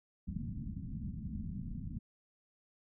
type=low-pass noise; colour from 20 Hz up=white; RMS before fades=-41 dBFS; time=0.27-1.99 s; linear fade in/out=10 ms; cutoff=230 Hz; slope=48 dB/octave; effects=none